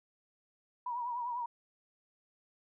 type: tone with vibrato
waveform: sine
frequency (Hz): 965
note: B5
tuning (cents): -40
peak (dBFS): -34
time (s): 0.86-1.46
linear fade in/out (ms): 5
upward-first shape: triangle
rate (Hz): 10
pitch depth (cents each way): 73
effects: none